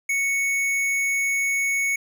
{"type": "tone with hard clipping", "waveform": "sine", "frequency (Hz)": 2217, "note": "C#7", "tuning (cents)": 0, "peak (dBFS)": -22, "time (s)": [0.09, 1.96], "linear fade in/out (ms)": 5, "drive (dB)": 13, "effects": []}